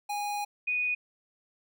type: tone pair in turn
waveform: square / sine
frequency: 823 / 2477 Hz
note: G#5 / D#7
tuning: -16 / -8 cents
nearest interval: octave + perfect fifth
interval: 1908 cents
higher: second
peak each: -31 / -26 dBFS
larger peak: second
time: 0.09-0.45 / 0.67-0.95 s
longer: first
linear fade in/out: 10 ms
effects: none